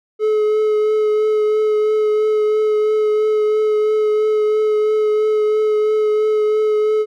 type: tone with vibrato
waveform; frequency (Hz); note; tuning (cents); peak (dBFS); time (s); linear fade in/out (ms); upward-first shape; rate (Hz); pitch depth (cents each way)
triangle; 428; A4; -48; -11; 0.19-7.06; 50; triangle; 3; 16
effects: none